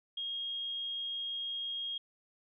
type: tone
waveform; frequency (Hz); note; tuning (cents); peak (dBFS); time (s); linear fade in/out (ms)
sine; 3257; G#7; -34; -35; 0.17-1.98; 5
effects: none